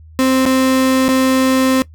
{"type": "tone with dropouts", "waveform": "35% pulse", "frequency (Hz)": 261.6, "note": "C4", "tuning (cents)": 0, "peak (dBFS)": -9, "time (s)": [0.19, 1.82], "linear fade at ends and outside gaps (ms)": 0, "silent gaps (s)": [[0.454, 0.462], [1.082, 1.089]], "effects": ["noise-tail reverb RT60 0.1 s tail -19 dB re dry", "added 79 Hz sine -37 dBFS peak until 1.94 s"]}